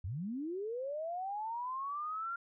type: linear sweep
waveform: sine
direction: up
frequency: 76.7 to 1396.9 Hz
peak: -36 dBFS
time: 0.04-2.36 s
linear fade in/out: 5 ms
effects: none